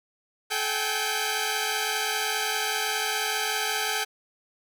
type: tone cluster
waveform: 10% pulse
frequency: 431.2 / 766 / 812 / 1547 Hz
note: A4 / G5 / G#5 / G6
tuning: -35 / -40 / -39 / -23 cents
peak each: -23 dBFS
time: 0.5-4.05 s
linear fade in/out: 20 ms
effects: none